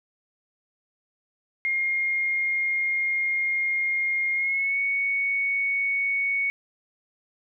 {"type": "tone with pitch glide", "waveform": "sine", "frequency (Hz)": [2131, 2224], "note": ["C7", "C#7"], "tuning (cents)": [31, 5], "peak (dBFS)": -22, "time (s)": [1.65, 6.5], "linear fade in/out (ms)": 0, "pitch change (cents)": 74, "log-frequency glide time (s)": [4.34, 4.78], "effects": []}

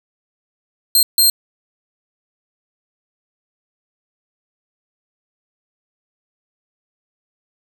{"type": "tone bursts at uneven times", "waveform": "15% pulse", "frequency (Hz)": 4186, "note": "C8", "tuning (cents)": 0, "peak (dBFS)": -3, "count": 2, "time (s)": [[0.95, 1.03], [1.18, 1.3]], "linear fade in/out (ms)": 2, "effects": []}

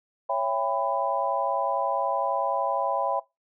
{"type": "chord", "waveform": "sine", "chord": "C# half-diminished seventh", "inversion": "none", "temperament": "just", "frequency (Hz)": [554.4, 665.2, 798.3, 997.9], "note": ["C#5", "E5", "G5", "B5"], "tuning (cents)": [0, 16, 31, 18], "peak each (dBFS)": -29, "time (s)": [0.29, 3.2], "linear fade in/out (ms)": 10, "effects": ["noise-tail reverb RT60 0.2 s tail -20 dB re dry"]}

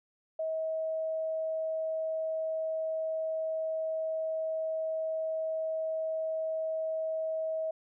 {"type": "tone", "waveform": "sine", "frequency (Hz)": 639, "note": "D#5", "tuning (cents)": 46, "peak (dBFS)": -30, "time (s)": [0.39, 7.71], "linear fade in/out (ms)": 5, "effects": []}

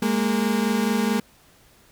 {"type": "tone pair together", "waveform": "35% pulse", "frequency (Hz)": [205.4, 230], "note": ["G#3", "A#3"], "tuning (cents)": [-19, -23], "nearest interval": "major second", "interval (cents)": 196, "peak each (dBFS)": -21, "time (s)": [0.02, 1.2], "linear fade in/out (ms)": 5, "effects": ["pink hiss -55 dBFS RMS until 1.91 s"]}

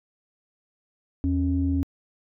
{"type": "tone pair together", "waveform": "sine", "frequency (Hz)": [81.96, 273.7], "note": ["E2", "C#4"], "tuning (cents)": [-9, -22], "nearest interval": "octave + major sixth", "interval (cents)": 2087, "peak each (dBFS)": -23, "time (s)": [1.24, 1.83], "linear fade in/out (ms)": 0, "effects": ["tanh soft clip ceiling -13 dBFS"]}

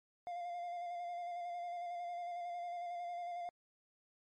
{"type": "tone with vibrato", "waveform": "triangle", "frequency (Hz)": 700, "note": "F5", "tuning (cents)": 4, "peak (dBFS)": -38, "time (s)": [0.27, 3.49], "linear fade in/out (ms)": 0, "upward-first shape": "square", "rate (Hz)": 11, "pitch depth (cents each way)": 21, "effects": ["MP3 48 kbps"]}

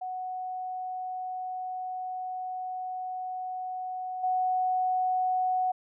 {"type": "tone with level steps", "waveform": "sine", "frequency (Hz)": 740, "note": "F#5", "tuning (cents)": 0, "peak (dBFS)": [-32, -24], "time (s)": [0.01, 5.72], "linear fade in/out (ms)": 10, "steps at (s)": 4.23, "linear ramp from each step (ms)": 10, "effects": []}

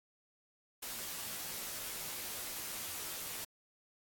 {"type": "noise with comb filter", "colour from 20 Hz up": "white", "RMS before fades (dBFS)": -42, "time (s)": [0.82, 3.45], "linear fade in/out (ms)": 10, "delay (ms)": 15, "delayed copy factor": -0.9, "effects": ["AAC 64 kbps"]}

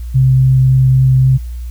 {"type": "tone with vibrato", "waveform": "sine", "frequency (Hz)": 130.7, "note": "C3", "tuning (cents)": -1, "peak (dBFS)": -6, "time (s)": [0.14, 1.38], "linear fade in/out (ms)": 20, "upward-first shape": "triangle", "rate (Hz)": 3.7, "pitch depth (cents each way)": 8, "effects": ["added 60 Hz sine -21 dBFS peak until 1.7 s", "white hiss -47 dBFS RMS until 1.7 s"]}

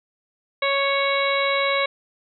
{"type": "harmonic tone", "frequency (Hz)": 554.4, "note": "C#5", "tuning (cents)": 0, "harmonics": [1, 2, 3, 4, 5, 6, 7], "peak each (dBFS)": [-23, -25, -31, -24, -34, -35, -28], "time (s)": [0.62, 1.86], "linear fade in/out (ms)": 5, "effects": []}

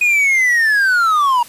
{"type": "linear sweep", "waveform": "triangle", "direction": "down", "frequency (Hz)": [2489, 932.3], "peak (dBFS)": -9, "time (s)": [0.01, 1.43], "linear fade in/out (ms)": 5, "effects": ["white hiss -39 dBFS RMS until 1.48 s", "resampled to 32000 Hz"]}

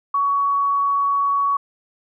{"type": "tone", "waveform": "sine", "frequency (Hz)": 1123, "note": "C#6", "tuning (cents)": 22, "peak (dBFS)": -16, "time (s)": [0.14, 1.57], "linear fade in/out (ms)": 5, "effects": []}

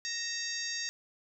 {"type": "harmonic tone with a mistuned harmonic", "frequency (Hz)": 931, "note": "A#5", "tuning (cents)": -2, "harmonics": [2, 3, 4, 5, 6, 7, 8], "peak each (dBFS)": [-39, -47, -43, -39, -41, -40, -51], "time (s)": [0.05, 0.89], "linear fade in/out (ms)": 0, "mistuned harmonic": 3, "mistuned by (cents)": -91, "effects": []}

